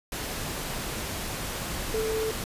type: tone in noise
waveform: sine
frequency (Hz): 440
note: A4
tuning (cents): 0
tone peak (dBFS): -26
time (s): 1.94-2.31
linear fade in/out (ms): 2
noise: pink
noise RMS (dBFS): -33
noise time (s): 0.12-2.44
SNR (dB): +4
effects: resampled to 32000 Hz